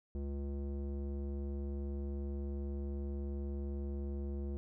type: tone with low-pass filter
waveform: square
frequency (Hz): 70.1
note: C#2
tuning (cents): +20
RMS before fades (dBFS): -39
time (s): 0.15-4.57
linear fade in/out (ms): 0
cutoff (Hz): 390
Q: 1.6
effects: none